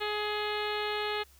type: harmonic tone with a mistuned harmonic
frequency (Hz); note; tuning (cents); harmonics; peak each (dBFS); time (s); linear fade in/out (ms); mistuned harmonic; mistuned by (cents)
419.9; G#4; +19; 1 / 2 / 3 / 4 / 5 / 6 / 7 / 8 / 9 / 10; -34 / -37 / -39 / -40 / -41 / -42 / -42 / -43 / -44 / -44; 0-1.24; 20; 9; -24
effects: added 68 Hz sine -59 dBFS peak until 1.39 s + white hiss -61 dBFS RMS until 1.39 s